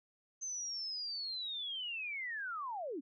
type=linear sweep; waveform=sine; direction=down; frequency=6272 to 242.6 Hz; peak=-38 dBFS; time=0.41-3.01 s; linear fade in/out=20 ms; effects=none